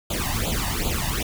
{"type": "noise with flanger", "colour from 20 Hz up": "pink", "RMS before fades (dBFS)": -25, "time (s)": [0.1, 1.23], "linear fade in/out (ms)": 5, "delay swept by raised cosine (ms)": [0.27, 1.1], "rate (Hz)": 2.6, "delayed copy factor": 0.9, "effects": []}